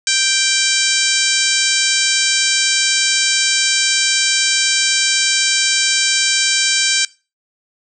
harmonic tone with a mistuned harmonic, 784 Hz, G5, in tune, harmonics 2 / 3 / 4 / 5 / 6 / 7 / 8 / 9 / 10, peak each -22 / -22 / -22 / -22 / -22 / -22 / -22 / -22 / -22 dBFS, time 0.07-7.05 s, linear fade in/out 2 ms, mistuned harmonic 10, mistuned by +48 cents, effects noise-tail reverb RT60 0.3 s tail -21 dB re dry

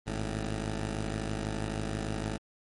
10% pulse tone pair together, 51.84 / 110 Hz, G#1 / A2, -2 / 0 cents, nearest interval octave + minor second, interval 1302 cents, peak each -25 / -28 dBFS, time 0.06-2.38 s, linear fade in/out 20 ms, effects MP3 48 kbps

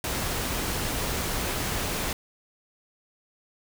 pink noise, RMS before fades -29 dBFS, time 0.04-2.13 s, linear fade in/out 2 ms, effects none

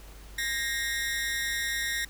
sawtooth tone with amplitude modulation, 1864.7 Hz, A#6, in tune, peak -21 dBFS, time 0.38-2.05 s, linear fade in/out 5 ms, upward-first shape sine, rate 250 Hz, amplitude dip 85%, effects added 50 Hz sine -45 dBFS peak until 2.09 s + pink hiss -52 dBFS RMS until 2.09 s

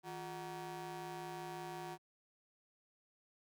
25% pulse ring-modulated tone, 193.9 Hz, G3, 19 cents flat, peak -37 dBFS, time 0.03-1.98 s, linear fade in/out 50 ms, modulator 549 Hz, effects high-pass 100 Hz 12 dB/octave

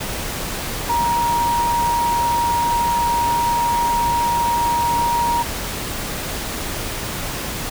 sine tone in noise, 944 Hz, A#5, 22 cents sharp, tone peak -16 dBFS, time 0.89-5.43 s, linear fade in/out 10 ms, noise pink, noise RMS -26 dBFS, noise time 0-7.7 s, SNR +7 dB, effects none

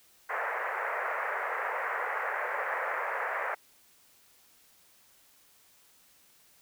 white band-pass noise, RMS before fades -33 dBFS, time 0.29-3.55 s, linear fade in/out 10 ms, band 460 to 2000 Hz, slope 48 dB/octave, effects white hiss -62 dBFS RMS until 6.61 s

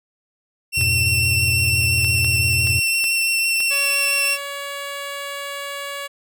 sawtooth tone with vibrato, 2706 Hz, E7, 45 cents sharp, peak -14 dBFS, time 0.72-4.38 s, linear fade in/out 50 ms, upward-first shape triangle, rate 5.9 Hz, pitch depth 13 cents each way
triangle chord, F diminished, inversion none, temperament equal, 87.31 / 103.83 / 123.47 Hz, F2 / Ab2 / Cb3, 0 / 0 / 0 cents, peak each -22 / -25 / -22 dBFS, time 0.77-2.8 s, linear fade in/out 10 ms
clicks, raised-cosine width 0.2 ms, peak -15 dBFS, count 6, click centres 0.812 / 2.046 / 2.246 / 2.672 / 3.041 / 3.604 s
10% pulse tone, 564 Hz, C#5, 30 cents sharp, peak -19 dBFS, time 3.7-6.08 s, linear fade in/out 20 ms
effects none

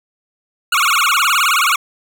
25% pulse tone with vibrato, 1258 Hz, D#6, 19 cents sharp, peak -8 dBFS, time 0.72-1.76 s, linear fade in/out 5 ms, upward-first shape sine, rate 19 Hz, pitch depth 260 cents each way, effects none

